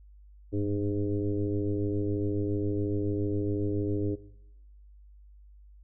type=tone with frequency modulation; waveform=sine; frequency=202.4 Hz; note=G#3; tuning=44 cents flat; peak=-26 dBFS; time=0.52-4.16 s; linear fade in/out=20 ms; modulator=103 Hz; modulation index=2.1; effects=noise-tail reverb RT60 0.9 s tail -19 dB re dry + added 50 Hz sine -50 dBFS peak until 5.83 s